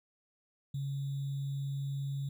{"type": "tone with sample-and-hold", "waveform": "sine", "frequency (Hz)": 138.59, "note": "C#3", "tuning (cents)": 0, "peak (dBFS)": -33, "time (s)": [0.74, 2.29], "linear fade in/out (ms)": 5, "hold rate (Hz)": 3675, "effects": []}